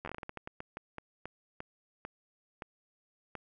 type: slowing click train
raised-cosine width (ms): 0.5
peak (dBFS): -25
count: 19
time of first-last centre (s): 0.05-3.353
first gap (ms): 11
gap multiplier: 1.28
effects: none